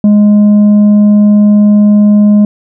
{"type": "tone with tanh clipping", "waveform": "sine", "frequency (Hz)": 207.7, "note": "G#3", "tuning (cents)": 0, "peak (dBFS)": -3, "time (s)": [0.04, 2.45], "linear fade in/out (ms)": 2, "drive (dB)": 4, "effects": []}